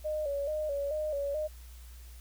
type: tone with vibrato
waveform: sine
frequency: 588 Hz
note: D5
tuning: 2 cents sharp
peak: -30 dBFS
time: 0.04-1.48 s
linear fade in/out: 20 ms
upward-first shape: square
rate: 2.3 Hz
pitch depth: 72 cents each way
effects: added 60 Hz sine -46 dBFS peak until 2.2 s + white hiss -58 dBFS RMS until 2.2 s